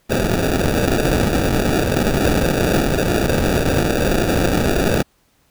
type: noise with sample-and-hold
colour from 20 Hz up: blue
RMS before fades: -17 dBFS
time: 0.09-5.03 s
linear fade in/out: 20 ms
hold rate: 1050 Hz
effects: pink hiss -60 dBFS RMS until 5.5 s